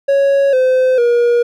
triangle tone with pitch steps, 554.4 / 514.3 / 477.1 Hz, C#5 / C5 / A#4, 0 / -30 / +40 cents, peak -7 dBFS, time 0.08-1.43 s, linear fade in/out 10 ms, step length 450 ms, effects none

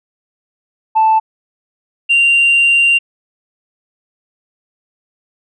sine tone pair in turn, 880 / 2773 Hz, A5 / F7, 0 / -13 cents, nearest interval octave + minor sixth, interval 1987 cents, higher second, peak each -6 dBFS, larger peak neither, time 0.95-1.2 / 2.09-2.99 s, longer second, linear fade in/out 20 ms, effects tanh soft clip ceiling -5 dBFS

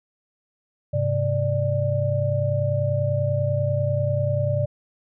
sine tone cluster, 103.7 / 133.9 / 589 Hz, G#2 / C3 / D5, -2 / +40 / +5 cents, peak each -24 dBFS, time 0.93-4.66 s, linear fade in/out 10 ms, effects none

